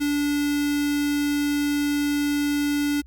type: tone with notch filter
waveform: square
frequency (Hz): 290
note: D4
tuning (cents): -22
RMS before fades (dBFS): -23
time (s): 0-3.02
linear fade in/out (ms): 20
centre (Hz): 800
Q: 1.4
effects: added 62 Hz sine -44 dBFS peak until 3.06 s + Opus 48 kbps